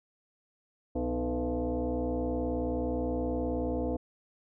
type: tone with frequency modulation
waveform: sine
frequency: 123.5 Hz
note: B2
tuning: in tune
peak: -28 dBFS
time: 0.95-3.97 s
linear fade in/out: 10 ms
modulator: 188 Hz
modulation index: 2.7
effects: none